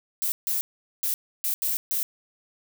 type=noise bursts at uneven times; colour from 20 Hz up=violet; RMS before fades=-26 dBFS; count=6; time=0.22-0.32 / 0.47-0.61 / 1.03-1.14 / 1.44-1.54 / 1.62-1.77 / 1.91-2.03 s; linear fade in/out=0 ms; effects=none